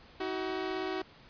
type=tone pair together; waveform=sawtooth; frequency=319.8 / 376.2 Hz; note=D#4 / F#4; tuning=+48 / +29 cents; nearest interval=minor third; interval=281 cents; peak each=-34 / -30 dBFS; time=0.2-1.02 s; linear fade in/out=5 ms; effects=pink hiss -56 dBFS RMS until 1.29 s + resampled to 11025 Hz